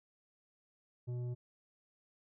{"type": "tone with tanh clipping", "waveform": "triangle", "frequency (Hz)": 122.6, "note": "B2", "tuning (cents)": -12, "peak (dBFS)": -38, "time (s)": [1.07, 1.35], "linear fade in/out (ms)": 20, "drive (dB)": 13, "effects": []}